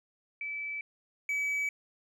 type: tone pair in turn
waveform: sine / triangle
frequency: 2308 / 2285 Hz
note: D7 / D7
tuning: -31 / -48 cents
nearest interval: unison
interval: 17 cents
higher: first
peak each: -34 / -27 dBFS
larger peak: second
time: 0.41-0.81 / 1.29-1.69 s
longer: neither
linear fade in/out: 2 ms
effects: none